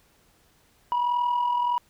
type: tone with amplitude modulation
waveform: sine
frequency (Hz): 970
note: B5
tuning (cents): -31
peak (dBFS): -17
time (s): 0.92-1.78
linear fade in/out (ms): 0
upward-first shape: sine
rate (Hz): 41.5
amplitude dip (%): 60
effects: tanh soft clip ceiling -19 dBFS + pink hiss -62 dBFS RMS until 1.89 s